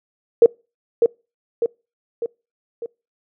sine tone with echo, 466.2 Hz, A#4, in tune, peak -5 dBFS, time 0.42-0.46 s, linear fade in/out 2 ms, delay 600 ms, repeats 4, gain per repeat -5 dB, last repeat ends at 2.86 s, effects noise-tail reverb RT60 0.3 s tail -26 dB re dry

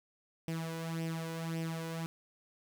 sawtooth tone with flanger, 163.8 Hz, E3, 11 cents flat, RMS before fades -38 dBFS, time 0.48-2.06 s, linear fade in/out 0 ms, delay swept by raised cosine 0.36 to 2.06 ms, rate 1.8 Hz, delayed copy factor +0.65, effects none

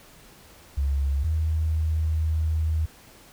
sine tone pair in turn, 69.3 / 79.12 Hz, C#2 / D#2, 0 / +30 cents, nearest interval major second, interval 230 cents, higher second, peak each -21 dBFS, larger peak neither, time 0.77-1.24 / 1.24-2.86 s, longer second, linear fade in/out 10 ms, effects pink hiss -51 dBFS RMS until 3.32 s

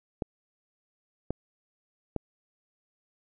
clicks, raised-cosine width 2 ms, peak -16 dBFS, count 3, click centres 0.222 / 1.306 / 2.163 s, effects none

